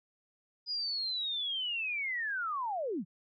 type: linear sweep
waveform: sine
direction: down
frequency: 4978 to 142.3 Hz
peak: -32 dBFS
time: 0.66-3.05 s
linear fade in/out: 50 ms
effects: none